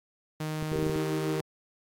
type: tone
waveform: sawtooth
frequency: 155.1 Hz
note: D#3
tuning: 5 cents flat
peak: -27 dBFS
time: 0.4-1.41 s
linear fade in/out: 5 ms
type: clicks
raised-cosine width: 3 ms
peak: -23 dBFS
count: 8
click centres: 0.626 / 0.718 / 0.759 / 0.79 / 0.827 / 0.866 / 0.897 / 0.96 s
type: chord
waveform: sine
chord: Eb major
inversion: none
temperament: equal with one note detuned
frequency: 316.7 / 392 / 466.2 Hz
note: Eb4 / G4 / Bb4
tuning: +31 / 0 / 0 cents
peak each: -33 dBFS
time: 0.72-1.41 s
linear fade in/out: 10 ms
effects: AAC 48 kbps